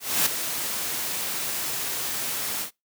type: noise with ADSR envelope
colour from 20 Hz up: white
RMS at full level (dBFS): -20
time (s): 0-2.71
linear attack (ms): 260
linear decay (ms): 9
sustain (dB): -9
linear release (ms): 100
effects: noise-tail reverb RT60 0.2 s tail -24 dB re dry + high-pass 100 Hz 12 dB/octave